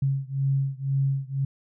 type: beating tone pair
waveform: sine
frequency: 135.8 / 137.8 Hz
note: C#3 / C#3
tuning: -35 / -10 cents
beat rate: 2 Hz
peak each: -25 / -26 dBFS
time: 0.02-1.45 s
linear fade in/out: 5 ms
effects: none